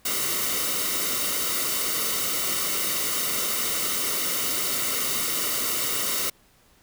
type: noise with comb filter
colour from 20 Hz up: white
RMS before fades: -26 dBFS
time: 0.05-6.3 s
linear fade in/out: 5 ms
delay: 1.2 ms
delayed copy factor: -0.65
effects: pink hiss -59 dBFS RMS until 6.82 s